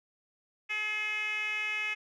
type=tone with band-pass filter; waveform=10% pulse; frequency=425.2 Hz; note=G#4; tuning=41 cents sharp; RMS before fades=-33 dBFS; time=0.69-1.95 s; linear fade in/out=20 ms; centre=2400 Hz; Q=6.2; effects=none